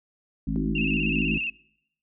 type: harmonic tone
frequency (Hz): 53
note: G#1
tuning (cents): +36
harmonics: 1 / 3 / 4 / 5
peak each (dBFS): -30 / -30 / -30 / -30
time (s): 0.47-1.38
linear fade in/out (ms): 5
type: chord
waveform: sine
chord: A diminished seventh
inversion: none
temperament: equal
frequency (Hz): 220 / 261.6 / 311.1 / 370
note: A3 / C4 / Eb4 / Gb4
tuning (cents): 0 / 0 / 0 / 0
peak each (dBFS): -34 / -39 / -33 / -36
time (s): 0.56-1.37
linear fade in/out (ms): 0
type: tone with vibrato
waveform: sine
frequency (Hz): 2684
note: E7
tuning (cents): +31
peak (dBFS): -26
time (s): 0.75-1.5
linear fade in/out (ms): 5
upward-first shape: square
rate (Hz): 16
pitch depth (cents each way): 53
effects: noise-tail reverb RT60 0.7 s tail -21 dB re dry